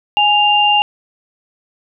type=tone pair together; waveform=sine; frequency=830.7 / 2794 Hz; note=G#5 / F7; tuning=0 / 0 cents; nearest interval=octave + major sixth; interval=2100 cents; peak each=-12 dBFS; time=0.17-0.82 s; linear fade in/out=0 ms; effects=none